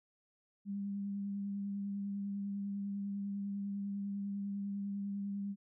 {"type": "tone with vibrato", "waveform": "sine", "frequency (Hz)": 200, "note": "G3", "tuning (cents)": 35, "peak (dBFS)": -36, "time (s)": [0.65, 5.56], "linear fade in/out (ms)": 50, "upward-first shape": "triangle", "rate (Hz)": 10, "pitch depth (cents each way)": 19, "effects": []}